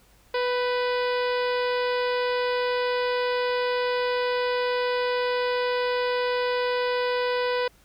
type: harmonic tone with a mistuned harmonic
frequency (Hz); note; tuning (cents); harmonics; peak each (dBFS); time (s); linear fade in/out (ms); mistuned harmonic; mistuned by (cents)
493.9; B4; 0; 1 / 2 / 3 / 4 / 5 / 6 / 7 / 8 / 9 / 10; -24 / -30 / -34 / -36 / -38 / -40 / -41 / -42 / -43 / -44; 0.34-7.68; 5; 3; +24
effects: added 50 Hz sine -59 dBFS peak until 7.84 s + pink hiss -59 dBFS RMS until 7.84 s